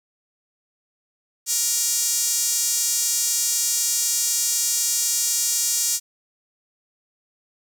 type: tone with high-pass filter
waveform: sawtooth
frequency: 472 Hz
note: A#4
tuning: 22 cents sharp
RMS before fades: -22 dBFS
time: 1.46-6 s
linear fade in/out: 50 ms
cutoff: 6700 Hz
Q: 2.2
effects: none